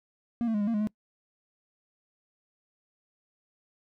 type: tone with pitch steps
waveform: triangle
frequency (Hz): 235.9 / 224 / 208.1 / 203.9 / 230.6 / 209 / 213.2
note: A#3 / A3 / G#3 / G#3 / A#3 / G#3 / G#3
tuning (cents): +21 / +31 / +4 / -32 / -19 / +11 / +46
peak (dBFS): -23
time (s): 0.41-0.872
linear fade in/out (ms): 0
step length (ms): 66
effects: noise-tail reverb RT60 0.1 s tail -23 dB re dry